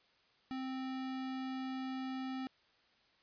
square tone, 261.6 Hz, C4, in tune, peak -39 dBFS, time 0.51-2.47 s, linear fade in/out 0 ms, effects white hiss -70 dBFS RMS until 3.22 s + resampled to 11025 Hz

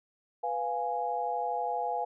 sine chord, F diminished, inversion second, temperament equal, 493.9 / 698.5 / 830.6 Hz, Cb5 / F5 / Ab5, 0 / 0 / 0 cents, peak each -36 / -33 / -32 dBFS, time 0.43-2.05 s, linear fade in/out 10 ms, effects none

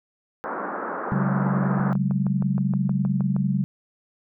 white band-pass noise, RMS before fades -30 dBFS, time 0.44-1.93 s, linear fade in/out 0 ms, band 190 to 1500 Hz, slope 48 dB/octave
sine chord, C# suspended fourth, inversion none, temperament equal with one note detuned, 138.59 / 187.58 / 207.7 Hz, C#3 / F#3 / G#3, 0 / +24 / 0 cents, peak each -24 / -23 / -27 dBFS, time 1.12-3.64 s, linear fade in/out 0 ms
click train, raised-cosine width 1 ms, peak -21 dBFS, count 12, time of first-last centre 1.64-3.364 s, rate 6.38 Hz
effects none

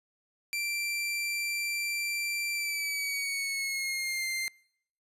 sawtooth tone with pitch glide, 2352 to 2095 Hz, D7 to C7, +2 to +2 cents, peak -27 dBFS, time 0.53-4.48 s, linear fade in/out 0 ms, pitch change -200 cents, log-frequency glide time 2.52-4.28 s, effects noise-tail reverb RT60 0.7 s tail -25 dB re dry + resampled to 32000 Hz

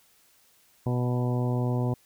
harmonic tone with a mistuned harmonic, 123.47 Hz, B2, in tune, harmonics 1 / 2 / 3 / 4 / 5 / 6 / 7 / 8, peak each -25 / -31 / -35 / -37 / -39 / -41 / -42 / -43 dBFS, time 0.86-1.94 s, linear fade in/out 5 ms, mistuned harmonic 7, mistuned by +15 cents, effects white hiss -62 dBFS RMS until 2.05 s

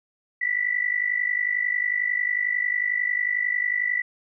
sine tone with amplitude modulation, 1969 Hz, B6, 6 cents flat, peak -18 dBFS, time 0.41-4.02 s, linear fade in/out 10 ms, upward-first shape sine, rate 51.1 Hz, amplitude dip 80%, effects none

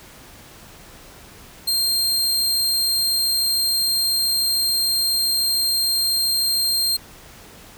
sawtooth tone, 4189 Hz, C8, 1 cent sharp, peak -15 dBFS, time 1.67-6.97 s, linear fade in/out 10 ms, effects pink hiss -44 dBFS RMS until 7.77 s

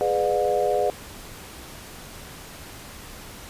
sine chord, G# diminished seventh, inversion none, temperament just, 415.3 / 498.4 / 598 / 717.6 Hz, G#4 / B4 / D5 / F5, 0 / +16 / +31 / +47 cents, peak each -25 dBFS, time 0.01-0.9 s, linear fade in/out 0 ms, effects pink hiss -41 dBFS RMS until 3.49 s + resampled to 32000 Hz

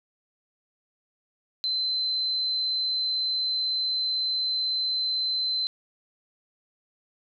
sine tone, 4069 Hz, C8, 49 cents flat, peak -24 dBFS, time 1.64-5.67 s, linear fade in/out 0 ms, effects none

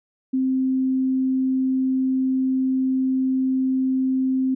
sine tone, 261.5 Hz, C4, 1 cent flat, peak -18 dBFS, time 0.33-4.55 s, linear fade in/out 10 ms, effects none

